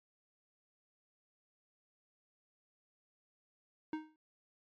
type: tone with exponential decay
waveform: square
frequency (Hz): 311.3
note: D#4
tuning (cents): +1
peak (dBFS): -34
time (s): 3.93-4.16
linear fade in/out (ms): 2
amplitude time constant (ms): 48
effects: low-pass 2000 Hz 12 dB/octave + MP3 96 kbps